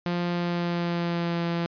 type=tone with pitch glide; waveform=sawtooth; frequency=174.61 to 170.13 Hz; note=F3 to F3; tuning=0 to -45 cents; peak=-21 dBFS; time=0.06-1.66 s; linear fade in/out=0 ms; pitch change=-45 cents; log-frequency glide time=0.25-1.43 s; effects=resampled to 11025 Hz